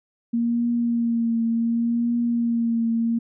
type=tone with vibrato; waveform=sine; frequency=233.1 Hz; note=A#3; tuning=in tune; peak=-19 dBFS; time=0.33-3.19 s; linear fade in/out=10 ms; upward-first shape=triangle; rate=0.68 Hz; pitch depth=34 cents each way; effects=none